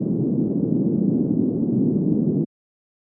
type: band-pass noise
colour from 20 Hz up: pink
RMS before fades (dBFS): -20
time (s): 0-2.45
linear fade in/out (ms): 20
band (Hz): 160 to 320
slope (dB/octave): 24
effects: high-pass 100 Hz 12 dB/octave